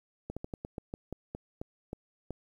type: slowing click train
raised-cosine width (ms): 2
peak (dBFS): -24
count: 12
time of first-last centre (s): 0.3-2.307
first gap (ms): 66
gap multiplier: 1.19
effects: 10-bit